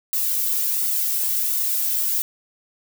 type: noise with flanger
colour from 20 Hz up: violet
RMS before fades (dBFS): -22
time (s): 0.13-2.22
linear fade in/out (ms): 0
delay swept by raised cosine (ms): 1.2 to 2.12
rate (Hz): 1.4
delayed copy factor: -0.55
effects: none